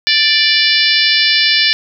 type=harmonic tone; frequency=587.3 Hz; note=D5; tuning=in tune; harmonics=3 / 4 / 5 / 6 / 7 / 8 / 9; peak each=-17 / -17 / -17 / -17 / -17 / -17 / -17 dBFS; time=0.07-1.73 s; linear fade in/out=0 ms; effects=none